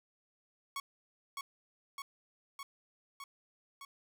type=tone with echo; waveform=sawtooth; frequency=1108.7 Hz; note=C#6; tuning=in tune; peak=-33 dBFS; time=0.76-0.8 s; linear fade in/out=2 ms; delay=610 ms; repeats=5; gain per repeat=-2 dB; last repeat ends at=3.85 s; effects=none